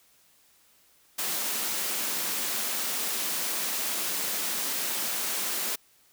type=high-pass noise; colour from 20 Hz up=white; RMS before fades=-30 dBFS; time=1.18-5.76 s; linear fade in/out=10 ms; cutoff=170 Hz; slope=48 dB/octave; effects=white hiss -62 dBFS RMS until 6.12 s